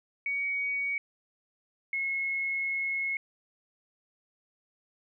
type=tone pair in turn; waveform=sine; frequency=2249 / 2175 Hz; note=C#7 / C#7; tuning=+24 / -33 cents; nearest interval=minor second; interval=57 cents; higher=first; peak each=-28 dBFS; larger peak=neither; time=0.26-0.98 / 1.93-3.17 s; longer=second; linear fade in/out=2 ms; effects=none